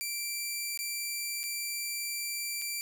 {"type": "tone with dropouts", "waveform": "10% pulse", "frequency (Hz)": 2349, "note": "D7", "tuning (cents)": 0, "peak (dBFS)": -24, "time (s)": [0.01, 2.81], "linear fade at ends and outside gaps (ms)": 0, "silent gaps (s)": [[0.775, 0.79], [1.432, 1.438], [2.616, 2.62]], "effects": []}